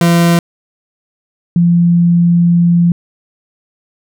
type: tone pair in turn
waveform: 40% pulse / sine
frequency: 170.4 / 172.18 Hz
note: F3 / F3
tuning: -42 / -24 cents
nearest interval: unison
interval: 18 cents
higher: second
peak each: -6 dBFS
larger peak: neither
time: 0.01-0.39 / 1.56-2.92 s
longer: second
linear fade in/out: 2 ms
effects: none